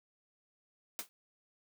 white noise with exponential decay, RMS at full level -35 dBFS, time 0.99-1.09 s, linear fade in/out 0 ms, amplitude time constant 21 ms, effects high-pass 200 Hz 12 dB/octave

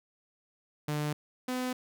sawtooth tone pair in turn, 149.3 / 253 Hz, D3 / B3, +29 / +42 cents, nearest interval major sixth, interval 913 cents, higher second, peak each -26 / -27 dBFS, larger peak first, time 0.88-1.13 / 1.48-1.73 s, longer neither, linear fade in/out 5 ms, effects none

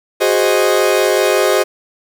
40% pulse chord, Ab dominant seventh, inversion third, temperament equal, 370 / 415.3 / 523.3 / 622.3 Hz, Gb4 / Ab4 / C5 / Eb5, 0 / 0 / 0 / 0 cents, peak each -16 dBFS, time 0.2-1.64 s, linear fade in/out 20 ms, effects none

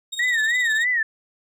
30% pulse tone with tremolo, 3729 Hz, A#7, in tune, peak -23 dBFS, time 0.12-0.85 s, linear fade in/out 10 ms, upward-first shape triangle, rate 19 Hz, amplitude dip 75%
sine tone with vibrato, 1864.7 Hz, A#6, in tune, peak -18 dBFS, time 0.19-1.03 s, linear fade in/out 5 ms, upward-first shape sine, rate 3.2 Hz, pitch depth 130 cents each way
effects resampled to 32000 Hz

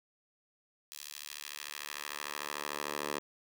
10% pulse tone with high-pass filter sweep, 73.4 Hz, D2, in tune, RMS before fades -41 dBFS, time 0.92-3.19 s, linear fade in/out 0 ms, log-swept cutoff 4400 to 480 Hz, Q 0.75, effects none

